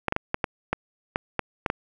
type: clicks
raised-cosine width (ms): 0.5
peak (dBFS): -8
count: 10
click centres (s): 0.083 / 0.124 / 0.164 / 0.344 / 0.442 / 0.73 / 1.159 / 1.393 / 1.662 / 1.701
effects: none